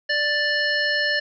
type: harmonic tone with a mistuned harmonic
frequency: 588 Hz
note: D5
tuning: 2 cents sharp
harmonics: 1 / 3 / 5 / 7 / 9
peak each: -28 / -21 / -30 / -28 / -31 dBFS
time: 0.09-1.2 s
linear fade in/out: 10 ms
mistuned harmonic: 7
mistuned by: +63 cents
effects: none